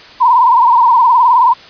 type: tone with vibrato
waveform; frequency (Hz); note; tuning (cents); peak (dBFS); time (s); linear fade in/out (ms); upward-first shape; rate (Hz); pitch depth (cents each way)
sine; 970; B5; -31; -5; 0.2-1.54; 20; sine; 19; 100
effects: white hiss -36 dBFS RMS until 1.69 s + resampled to 11025 Hz